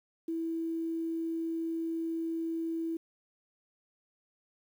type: tone with quantisation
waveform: sine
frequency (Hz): 328.7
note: E4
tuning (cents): -5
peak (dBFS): -31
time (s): 0.28-2.97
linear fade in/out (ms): 5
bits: 10
effects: none